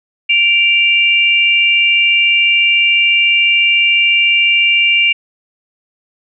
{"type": "tone pair together", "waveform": "sine", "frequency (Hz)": [2344, 2794], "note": ["D7", "F7"], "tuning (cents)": [-4, 0], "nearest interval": "minor third", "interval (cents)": 304, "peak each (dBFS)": -11, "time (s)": [0.29, 5.13], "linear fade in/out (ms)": 10, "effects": []}